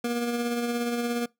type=tone with tremolo; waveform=25% pulse; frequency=238.2 Hz; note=A#3; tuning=38 cents sharp; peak=-21 dBFS; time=0.04-1.26 s; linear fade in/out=5 ms; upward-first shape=sine; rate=17 Hz; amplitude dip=35%; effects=noise-tail reverb RT60 0.2 s tail -24 dB re dry